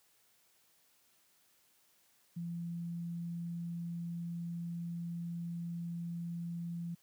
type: tone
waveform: sine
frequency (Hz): 170.5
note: F3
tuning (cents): -41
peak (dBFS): -37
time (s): 2.36-6.95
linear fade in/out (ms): 10
effects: white hiss -70 dBFS RMS until 7.02 s + high-pass 80 Hz 12 dB/octave